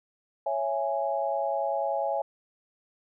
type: chord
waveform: sine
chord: C# minor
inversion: none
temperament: equal with one note detuned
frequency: 554.4 / 664.6 / 830.6 Hz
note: C#5 / E5 / G#5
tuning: 0 / +14 / 0 cents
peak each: -30 dBFS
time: 0.46-2.22 s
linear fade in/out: 5 ms
effects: none